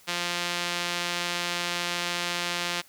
sawtooth tone with band-pass filter, 174.61 Hz, F3, in tune, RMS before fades -30 dBFS, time 0.07-2.82 s, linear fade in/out 20 ms, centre 3600 Hz, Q 0.84, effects white hiss -56 dBFS RMS until 2.88 s

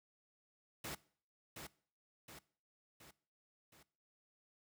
pink noise with echo, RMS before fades -44 dBFS, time 0.84-0.95 s, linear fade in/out 5 ms, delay 720 ms, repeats 4, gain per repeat -5 dB, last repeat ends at 3.83 s, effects noise-tail reverb RT60 0.5 s tail -21 dB re dry + high-pass 80 Hz 12 dB/octave

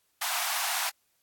pink high-pass noise, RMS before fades -30 dBFS, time 0.21-0.9 s, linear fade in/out 10 ms, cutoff 680 Hz, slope 96 dB/octave, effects white hiss -72 dBFS RMS until 1.22 s + AAC 64 kbps

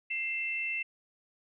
sine tone pair together, 2102 / 2672 Hz, C7 / E7, +7 / +23 cents, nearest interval major third, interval 416 cents, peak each -36 / -32 dBFS, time 0.1-0.83 s, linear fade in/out 10 ms, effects none

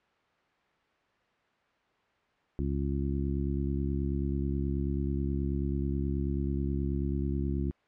harmonic tone, 69.3 Hz, C#2, in tune, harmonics 1 / 2 / 3 / 4 / 5, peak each -31 / -34 / -36 / -37 / -38 dBFS, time 2.59-7.71 s, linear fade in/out 0 ms, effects white hiss -68 dBFS RMS until 7.87 s + low-pass 2000 Hz 12 dB/octave

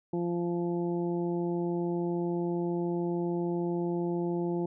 harmonic tone, 173.1 Hz, F3, 15 cents flat, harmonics 1 / 2 / 3 / 4 / 5, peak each -32 / -30 / -42 / -43 / -43 dBFS, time 0.13-4.66 s, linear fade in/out 5 ms, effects none

